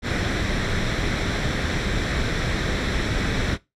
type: noise with comb filter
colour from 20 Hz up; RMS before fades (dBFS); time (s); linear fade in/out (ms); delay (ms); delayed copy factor
pink; -23; 0.02-3.58; 50; 0.53; +0.5
effects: noise-tail reverb RT60 0.2 s tail -18 dB re dry + low-pass 4000 Hz 12 dB/octave